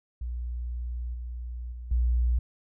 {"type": "tone with level steps", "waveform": "sine", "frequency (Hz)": 60.2, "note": "B1", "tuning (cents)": -44, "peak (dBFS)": [-30, -33, -36, -21], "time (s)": [0.21, 2.39], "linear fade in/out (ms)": 5, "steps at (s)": [1.14, 1.72, 1.91], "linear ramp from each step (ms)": 5, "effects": []}